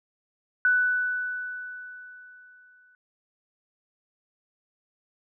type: tone with exponential decay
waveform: sine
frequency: 1490 Hz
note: F#6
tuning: 12 cents sharp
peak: -17 dBFS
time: 0.65-2.95 s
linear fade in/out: 1 ms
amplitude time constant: 500 ms
effects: none